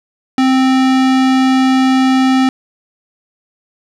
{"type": "tone", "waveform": "square", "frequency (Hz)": 261.6, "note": "C4", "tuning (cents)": 0, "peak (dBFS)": -9, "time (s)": [0.38, 2.49], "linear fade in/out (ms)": 2, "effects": ["low-pass 5000 Hz 12 dB/octave", "7-bit"]}